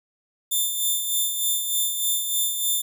5% pulse tone with tremolo, 3559 Hz, A7, 19 cents sharp, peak -12 dBFS, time 0.51-2.82 s, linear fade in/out 10 ms, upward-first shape sine, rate 3.3 Hz, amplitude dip 50%, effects none

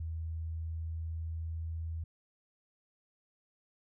sine tone with pitch glide, 81 to 81.56 Hz, E2 to E2, -30 to -18 cents, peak -35 dBFS, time 0-2.04 s, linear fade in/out 5 ms, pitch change +12 cents, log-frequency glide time 0.18-1.79 s, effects none

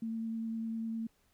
sine tone with vibrato, 225.4 Hz, A3, 42 cents sharp, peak -34 dBFS, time 0.02-1.07 s, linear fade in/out 5 ms, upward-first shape sine, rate 9.9 Hz, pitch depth 10 cents each way, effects pink hiss -72 dBFS RMS until 1.33 s

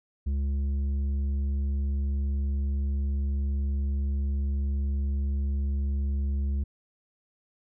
sine tone with tanh clipping, 69.6 Hz, C#2, 8 cents sharp, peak -26 dBFS, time 0.26-6.64 s, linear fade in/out 10 ms, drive 7 dB, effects none

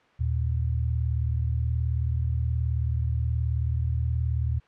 sine tone pair together, 77.78 / 116.54 Hz, D#2 / A#2, 0 / 0 cents, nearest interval perfect fifth, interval 700 cents, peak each -25 / -27 dBFS, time 0.19-4.6 s, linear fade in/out 20 ms, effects white hiss -59 dBFS RMS until 4.67 s + low-pass 2000 Hz 12 dB/octave

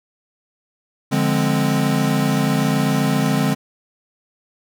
square chord, D half-diminished seventh, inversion none, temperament equal, 146.83 / 174.61 / 207.7 / 261.6 Hz, D3 / F3 / Ab3 / C4, 0 / 0 / 0 / 0 cents, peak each -21 / -25 / -22 / -22 dBFS, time 1.11-3.55 s, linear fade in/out 20 ms, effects none

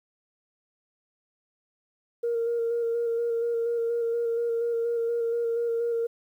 sine tone with vibrato, 466.2 Hz, A#4, in tune, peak -23 dBFS, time 2.23-6.07 s, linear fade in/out 10 ms, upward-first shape square, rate 4.2 Hz, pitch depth 16 cents each way, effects tanh soft clip ceiling -20 dBFS + 10-bit

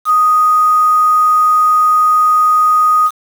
sine tone with quantisation, 1244.5 Hz, D#6, in tune, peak -7 dBFS, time 0.05-3.11 s, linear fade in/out 50 ms, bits 5, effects none

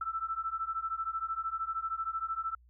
sine beating tone pair, 1318.5 / 1331.5 Hz, E6 / E6, 0 / +17 cents, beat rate 13 Hz, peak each -36 / -35 dBFS, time 0.01-2.55 s, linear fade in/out 5 ms, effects added 60 Hz sine -58 dBFS peak until 2.69 s

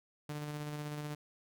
sawtooth tone with tremolo, 148.8 Hz, D3, 23 cents sharp, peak -34 dBFS, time 0.29-1.15 s, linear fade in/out 5 ms, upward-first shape square, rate 16 Hz, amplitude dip 25%, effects none

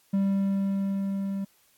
triangle tone with level ramp, 196.1 Hz, G3, 1 cent sharp, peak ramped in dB -19 to -26 dBFS, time 0.13-1.45 s, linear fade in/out 10 ms, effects white hiss -64 dBFS RMS until 1.77 s + AAC 64 kbps

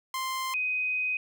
sawtooth / sine tone pair in turn, 1046.5 / 2507 Hz, C6 / D#7, 0 / +12 cents, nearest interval octave + minor third, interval 1512 cents, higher second, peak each -26 dBFS, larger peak neither, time 0.14-0.54 / 0.54-1.17 s, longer second, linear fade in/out 2 ms, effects none

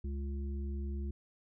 harmonic tone, 69.6 Hz, C#2, 8 cents sharp, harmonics 1 / 3 / 5, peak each -35 / -45 / -49 dBFS, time 0.04-1.11 s, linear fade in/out 5 ms, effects none

